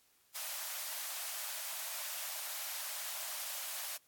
white high-pass noise, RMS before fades -41 dBFS, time 0.34-3.98 s, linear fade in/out 20 ms, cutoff 560 Hz, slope 96 dB/octave, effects white hiss -70 dBFS RMS until 4.07 s + AAC 64 kbps

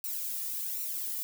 violet noise with flanger, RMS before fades -35 dBFS, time 0.04-1.23 s, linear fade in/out 0 ms, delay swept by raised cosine 0.6 to 1.9 ms, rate 1.3 Hz, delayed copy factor -0.8, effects none

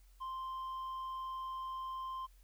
triangle tone with tanh clipping, 1046.5 Hz, C6, in tune, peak -40 dBFS, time 0.2-2.27 s, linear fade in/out 20 ms, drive 8 dB, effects added 45 Hz sine -59 dBFS peak until 2.43 s + white hiss -72 dBFS RMS until 2.43 s

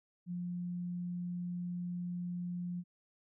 sine tone, 176.6 Hz, F3, 20 cents sharp, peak -36 dBFS, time 0.26-2.84 s, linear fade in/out 50 ms, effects none

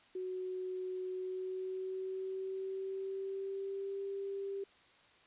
sine tone with pitch glide, 370 to 394.3 Hz, F#4 to G4, 0 to +10 cents, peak -37 dBFS, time 0.15-4.64 s, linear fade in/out 5 ms, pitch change +110 cents, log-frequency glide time 1.1-4.02 s, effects white hiss -64 dBFS RMS until 5.26 s + resampled to 8000 Hz

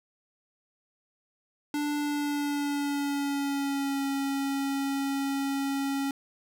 square tone with pitch glide, 293.7 to 275.6 Hz, D4 to C#4, 0 to -10 cents, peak -28 dBFS, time 1.74-6.11 s, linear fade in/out 2 ms, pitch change -110 cents, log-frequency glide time 1.96-4.04 s, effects none

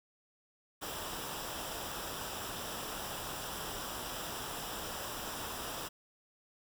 pink noise with comb filter, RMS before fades -41 dBFS, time 0.81-5.89 s, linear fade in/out 20 ms, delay 0.46 ms, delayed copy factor -0.6, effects none

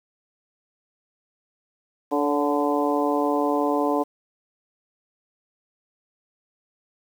harmonic tone with a mistuned harmonic, 145.8 Hz, D3, 12 cents flat, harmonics 2 / 3 / 4 / 5 / 6 / 7, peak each -24 / -26 / -27 / -28 / -29 / -29 dBFS, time 2.11-4.04 s, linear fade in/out 20 ms, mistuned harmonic 4, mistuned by -32 cents, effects 8-bit

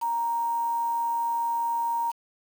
sine tone with quantisation, 932.3 Hz, A#5, in tune, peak -24 dBFS, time 0.01-2.12 s, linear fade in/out 20 ms, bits 7, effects none

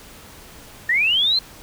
sine linear sweep, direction up, 1791 to 4212 Hz, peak -15 dBFS, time 0.89-1.39 s, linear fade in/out 5 ms, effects pink hiss -43 dBFS RMS until 1.62 s

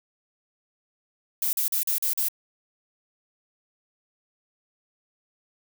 violet noise bursts, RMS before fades -25 dBFS, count 6, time 1.42-2.285 s, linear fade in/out 2 ms, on 110 ms, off 41 ms, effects none

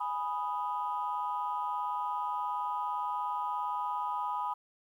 sine chord, G# minor, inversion none, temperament equal, 830.6 / 987.8 / 1244.5 Hz, G#5 / B5 / D#6, 0 / 0 / 0 cents, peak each -36 / -33 / -37 dBFS, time 0-4.54 s, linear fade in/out 10 ms, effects tanh soft clip ceiling -23 dBFS + 11-bit

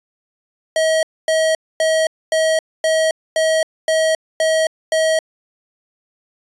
square tone bursts, 638 Hz, D#5, 43 cents sharp, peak -14 dBFS, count 9, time 0.76-5.19 s, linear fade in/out 2 ms, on 270 ms, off 250 ms, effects resampled to 24000 Hz

